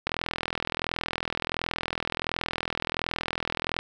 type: click train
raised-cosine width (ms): 0.3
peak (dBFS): -11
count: 155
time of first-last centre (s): 0.07-3.79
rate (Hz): 41.4
effects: none